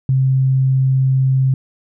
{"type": "tone", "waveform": "sine", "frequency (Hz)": 132.3, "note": "C3", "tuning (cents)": 20, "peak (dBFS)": -11, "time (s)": [0.09, 1.54], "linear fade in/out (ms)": 2, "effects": []}